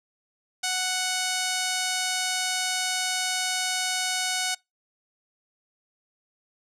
5% pulse tone, 740 Hz, F#5, in tune, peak -13 dBFS, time 0.63-4.55 s, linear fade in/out 10 ms, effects noise-tail reverb RT60 0.2 s tail -25 dB re dry + low-pass 11000 Hz 12 dB/octave

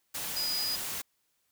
sine tone in noise, 4937 Hz, D#8, 14 cents flat, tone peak -30 dBFS, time 0.36-0.76 s, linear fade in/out 10 ms, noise white, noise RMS -36 dBFS, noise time 0.14-1.02 s, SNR +3 dB, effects white hiss -75 dBFS RMS until 1.51 s

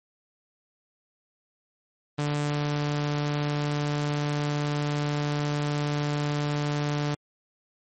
sawtooth tone, 146.83 Hz, D3, in tune, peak -21 dBFS, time 2.18-7.15 s, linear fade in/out 10 ms, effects MP3 32 kbps

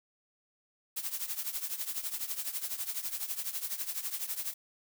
blue noise with tremolo, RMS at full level -33 dBFS, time 0.96-4.54 s, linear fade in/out 10 ms, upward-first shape triangle, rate 12 Hz, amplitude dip 85%, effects none

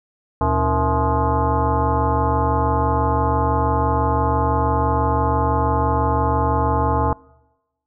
sine tone with frequency modulation, 464.5 Hz, A#4, 6 cents flat, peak -15 dBFS, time 0.41-7.13 s, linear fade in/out 2 ms, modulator 195 Hz, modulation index 3.2, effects noise-tail reverb RT60 1.0 s tail -24 dB re dry

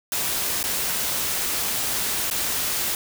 white noise with dropouts, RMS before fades -25 dBFS, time 0.12-2.95 s, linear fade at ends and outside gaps 1 ms, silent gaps 0.629-0.639 / 2.301-2.311 s, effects none

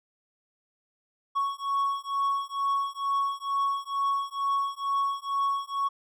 triangle beating tone pair, 1108.7 / 1110.9 Hz, C#6 / C#6, 0 / +3 cents, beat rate 2.2 Hz, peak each -27 dBFS, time 1.35-5.89 s, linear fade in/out 20 ms, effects none

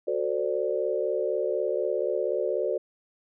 sine chord, D dominant seventh, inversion first, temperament equal with one note detuned, 370 / 446.9 / 523.3 / 587.3 Hz, F#4 / A4 / C5 / D5, 0 / +27 / 0 / 0 cents, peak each -30 dBFS, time 0.07-2.78 s, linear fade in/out 10 ms, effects none

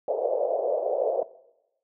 white band-pass noise, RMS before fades -26 dBFS, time 0.08-1.23 s, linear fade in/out 2 ms, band 470 to 630 Hz, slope 48 dB/octave, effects noise-tail reverb RT60 0.9 s tail -19 dB re dry

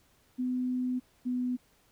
sine tone pair in turn, 252 / 249.2 Hz, B3 / B3, +35 / +16 cents, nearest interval unison, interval 19 cents, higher first, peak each -28 dBFS, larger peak neither, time 0.38-1 / 1.25-1.57 s, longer first, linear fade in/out 20 ms, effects pink hiss -66 dBFS RMS until 1.91 s

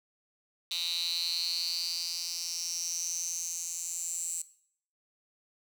10% pulse tone with high-pass filter sweep, 170.6 Hz, F3, 40 cents flat, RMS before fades -34 dBFS, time 0.71-4.42 s, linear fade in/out 2 ms, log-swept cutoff 3700 to 7800 Hz, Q 8.7, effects noise-tail reverb RT60 0.6 s tail -17 dB re dry

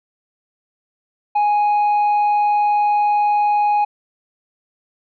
sine tone with tanh clipping, 830.6 Hz, G#5, in tune, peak -14 dBFS, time 1.35-3.85 s, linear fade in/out 10 ms, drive 3 dB, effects none

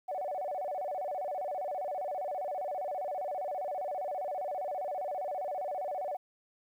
sine tone with vibrato, 659.3 Hz, E5, in tune, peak -32 dBFS, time 0.08-6.17 s, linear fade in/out 10 ms, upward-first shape square, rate 15 Hz, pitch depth 210 cents each way, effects tanh soft clip ceiling -28 dBFS + 11-bit

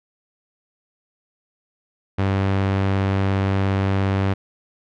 sawtooth tone with low-pass filter, 97.2 Hz, G2, 14 cents flat, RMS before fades -20 dBFS, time 2.18-4.34 s, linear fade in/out 10 ms, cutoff 2800 Hz, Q 0.75, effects none

